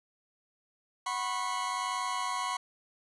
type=chord; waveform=40% pulse; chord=F# suspended fourth; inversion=none; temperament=equal with one note detuned; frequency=740 / 987.8 / 1089.1 Hz; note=F#5 / B5 / C#6; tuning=0 / 0 / -31 cents; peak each=-39 / -34 / -33 dBFS; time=1.06-2.57 s; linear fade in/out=5 ms; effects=resampled to 24000 Hz